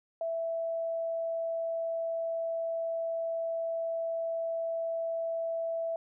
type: tone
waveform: sine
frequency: 661 Hz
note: E5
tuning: 5 cents sharp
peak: -30 dBFS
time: 0.21-5.96 s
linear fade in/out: 2 ms
effects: none